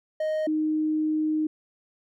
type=tone pair in turn; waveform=triangle / sine; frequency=622 / 309.6 Hz; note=D#5 / D#4; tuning=-1 / -9 cents; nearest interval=octave; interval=1208 cents; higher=first; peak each=-22 dBFS; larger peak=neither; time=0.2-0.47 / 0.47-1.47 s; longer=second; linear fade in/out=5 ms; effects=none